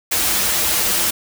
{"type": "noise with comb filter", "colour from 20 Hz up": "white", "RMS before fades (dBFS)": -18, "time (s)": [0.11, 1.11], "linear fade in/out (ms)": 10, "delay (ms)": 7.4, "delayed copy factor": -0.75, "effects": []}